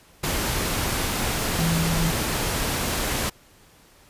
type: tone in noise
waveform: sine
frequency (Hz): 164.81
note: E3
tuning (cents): 0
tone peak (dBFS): -22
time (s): 1.58-2.11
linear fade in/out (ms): 10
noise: pink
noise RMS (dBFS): -25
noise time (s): 0.23-3.3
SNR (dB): 0
effects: pink hiss -54 dBFS RMS until 4.09 s + resampled to 32000 Hz